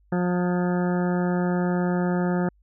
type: harmonic tone with a mistuned harmonic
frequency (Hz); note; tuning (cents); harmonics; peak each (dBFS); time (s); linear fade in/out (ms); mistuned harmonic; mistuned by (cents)
178.4; F3; +37; 1 / 2 / 3 / 4 / 5 / 7 / 8 / 9 / 10; -22 / -28 / -32 / -34 / -36 / -39 / -40 / -41 / -42; 0.12-2.49; 5; 10; -59
effects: added 50 Hz sine -57 dBFS peak until 2.62 s